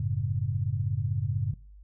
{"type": "chord", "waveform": "sine", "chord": "F# minor", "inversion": "none", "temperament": "equal with one note detuned", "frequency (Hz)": [93.9, 110, 138.59], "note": ["F#2", "A2", "C#3"], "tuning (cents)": [26, 0, 0], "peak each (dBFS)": [-31, -29, -31], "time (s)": [0, 1.54], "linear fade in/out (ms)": 5, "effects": ["noise-tail reverb RT60 0.4 s tail -22 dB re dry", "added 50 Hz sine -47 dBFS peak until 1.83 s"]}